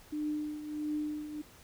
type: tone with tremolo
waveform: sine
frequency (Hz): 301.1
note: D4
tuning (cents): +43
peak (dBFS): -30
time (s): 0.12-1.42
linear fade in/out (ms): 10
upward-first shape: triangle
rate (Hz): 1.5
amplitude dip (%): 70
effects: pink hiss -57 dBFS RMS until 1.63 s